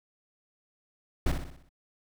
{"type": "noise with echo", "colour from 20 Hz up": "brown", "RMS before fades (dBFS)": -24, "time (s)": [1.26, 1.32], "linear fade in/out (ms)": 5, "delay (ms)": 62, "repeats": 6, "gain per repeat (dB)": -6, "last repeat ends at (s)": 1.692, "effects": []}